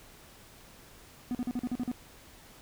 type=tone bursts; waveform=triangle; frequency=246.9 Hz; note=B3; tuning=in tune; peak=-27 dBFS; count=8; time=1.31-1.915 s; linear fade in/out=0 ms; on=38 ms; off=43 ms; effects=pink hiss -54 dBFS RMS until 2.61 s